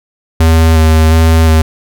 square tone with vibrato, 80.3 Hz, E2, 45 cents flat, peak -5 dBFS, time 0.4-1.62 s, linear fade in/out 5 ms, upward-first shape square, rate 1.4 Hz, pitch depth 17 cents each way, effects none

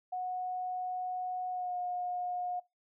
sine tone with pitch glide, 733 to 718.7 Hz, F#5 to F5, -16 to +49 cents, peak -33 dBFS, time 0.12-2.6 s, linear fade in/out 10 ms, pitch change -35 cents, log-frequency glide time 1.5-1.76 s, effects noise-tail reverb RT60 0.2 s tail -22 dB re dry

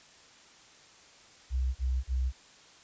sine tone bursts, 64 Hz, C2, 38 cents flat, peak -26 dBFS, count 3, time 1.5-2.324 s, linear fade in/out 50 ms, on 250 ms, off 37 ms, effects white hiss -56 dBFS RMS until 2.83 s + resampled to 16000 Hz

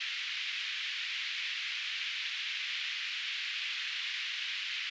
white band-pass noise, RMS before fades -37 dBFS, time 0-4.9 s, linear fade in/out 10 ms, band 2000 to 3400 Hz, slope 24 dB/octave, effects resampled to 16000 Hz

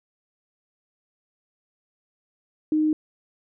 sine tone, 308.5 Hz, D#4, 15 cents flat, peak -18 dBFS, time 2.72-2.93 s, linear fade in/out 2 ms, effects none

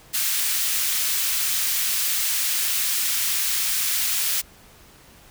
white high-pass noise, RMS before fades -23 dBFS, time 0.13-4.42 s, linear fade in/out 20 ms, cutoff 1800 Hz, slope 12 dB/octave, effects pink hiss -50 dBFS RMS until 5.3 s

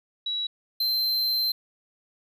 sine / square tone pair in turn, 3900 / 4111 Hz, B7 / C8, -23 / -31 cents, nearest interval minor second, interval 92 cents, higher second, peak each -26 / -23 dBFS, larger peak second, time 0.26-0.47 / 0.8-1.52 s, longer second, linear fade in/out 5 ms, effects none

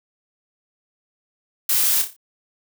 blue noise with echo, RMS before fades -19 dBFS, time 1.69-2.02 s, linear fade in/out 5 ms, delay 29 ms, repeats 5, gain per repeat -7 dB, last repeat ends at 2.165 s, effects none

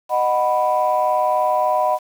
sine chord, B major, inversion first, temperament just, 617.4 / 740.8 / 987.8 Hz, D#5 / F#5 / B5, -14 / +2 / 0 cents, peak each -19 dBFS, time 0.09-1.99 s, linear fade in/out 50 ms, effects tanh soft clip ceiling -7 dBFS + 7-bit

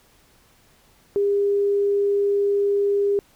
sine tone, 403.2 Hz, G4, 49 cents sharp, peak -17 dBFS, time 1.16-3.19 s, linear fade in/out 0 ms, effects pink hiss -57 dBFS RMS until 3.35 s

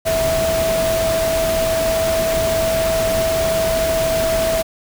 sine tone in noise, 653 Hz, E5, 17 cents flat, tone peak -16 dBFS, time 0.05-4.63 s, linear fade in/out 20 ms, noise pink, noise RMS -23 dBFS, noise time 0.05-4.63 s, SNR +4 dB, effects none

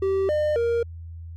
triangle tone with pitch steps, 387 / 604 / 467.9 Hz, G4 / D5 / A#4, -22 / +48 / +6 cents, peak -18 dBFS, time 0.02-0.83 s, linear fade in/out 5 ms, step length 270 ms, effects added 83 Hz sine -35 dBFS peak until 1.36 s

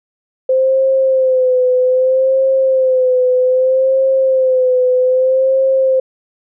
sine tone with vibrato, 518 Hz, C5, 17 cents flat, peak -9 dBFS, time 0.49-6 s, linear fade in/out 5 ms, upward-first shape sine, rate 0.63 Hz, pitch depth 45 cents each way, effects none

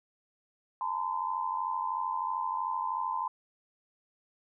sine tone cluster, 866 / 929 / 1022 Hz, A5 / A#5 / C6, -28 / -6 / -41 cents, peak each -38 / -35 / -32 dBFS, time 0.81-3.28 s, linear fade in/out 2 ms, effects none

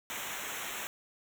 pink noise with comb filter, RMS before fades -39 dBFS, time 0.1-0.87 s, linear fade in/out 0 ms, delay 0.21 ms, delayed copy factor -0.95, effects none

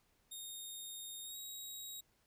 15% pulse tone with pitch glide, 3700 to 3808 Hz, A#7 to A#7, -14 to +36 cents, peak -39 dBFS, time 0.31-2.01 s, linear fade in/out 10 ms, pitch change +50 cents, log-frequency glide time 1.24-1.37 s, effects pink hiss -75 dBFS RMS until 2.26 s

